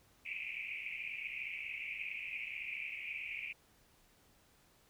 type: band-pass noise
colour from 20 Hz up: white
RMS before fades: -43 dBFS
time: 0.25-3.53 s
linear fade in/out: 10 ms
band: 2200 to 2600 Hz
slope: 96 dB/octave
effects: pink hiss -68 dBFS RMS until 4.89 s